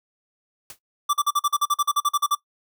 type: noise with exponential decay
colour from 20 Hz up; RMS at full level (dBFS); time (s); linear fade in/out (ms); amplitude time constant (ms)
white; -34; 0.7-0.79; 2; 18
type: tone bursts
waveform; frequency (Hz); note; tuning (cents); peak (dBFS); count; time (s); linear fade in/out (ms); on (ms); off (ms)
square; 1169; D6; -8; -18; 15; 1.09-2.352; 10; 44; 43
effects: noise-tail reverb RT60 0.1 s tail -19 dB re dry